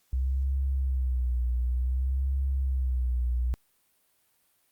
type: tone with vibrato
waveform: sine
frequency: 64 Hz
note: C2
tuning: 38 cents flat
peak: -24 dBFS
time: 0.13-3.54 s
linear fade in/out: 0 ms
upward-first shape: sine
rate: 0.55 Hz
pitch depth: 90 cents each way
effects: white hiss -69 dBFS RMS until 4.71 s + Opus 48 kbps